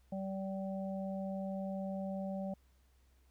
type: harmonic tone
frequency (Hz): 192.6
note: G3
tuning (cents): -30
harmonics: 1 / 3 / 4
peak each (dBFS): -38 / -42 / -48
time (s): 0.12-2.54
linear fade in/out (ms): 5
effects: added 64 Hz sine -65 dBFS peak until 3.3 s + pink hiss -75 dBFS RMS until 3.3 s